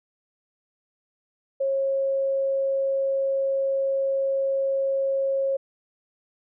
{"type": "tone", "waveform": "sine", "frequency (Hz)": 543, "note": "C#5", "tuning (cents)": -36, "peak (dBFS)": -21, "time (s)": [1.6, 5.57], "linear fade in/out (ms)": 10, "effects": []}